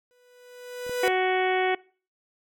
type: tone with exponential growth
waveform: 45% pulse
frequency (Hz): 493.9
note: B4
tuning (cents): 0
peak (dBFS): -22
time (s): 0.11-1.08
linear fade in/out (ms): 0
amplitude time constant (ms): 210
type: clicks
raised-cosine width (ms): 2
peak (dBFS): -36 / -26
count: 2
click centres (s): 0.866 / 0.895
type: harmonic tone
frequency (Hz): 371.6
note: F#4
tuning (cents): +7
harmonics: 1 / 2 / 3 / 4 / 5 / 6 / 7 / 8 / 9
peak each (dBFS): -24 / -26 / -37 / -34 / -32 / -31 / -40 / -41 / -42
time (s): 1.03-1.75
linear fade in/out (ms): 5
effects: noise-tail reverb RT60 0.4 s tail -23 dB re dry